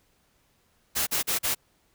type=noise bursts; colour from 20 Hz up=white; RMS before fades=-26 dBFS; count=4; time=0.95-1.55 s; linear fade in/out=20 ms; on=120 ms; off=40 ms; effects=pink hiss -67 dBFS RMS until 1.94 s